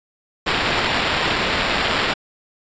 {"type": "noise with sample-and-hold", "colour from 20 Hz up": "white", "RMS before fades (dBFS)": -20, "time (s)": [0.46, 2.14], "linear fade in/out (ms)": 10, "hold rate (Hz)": 6300, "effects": ["resampled to 16000 Hz"]}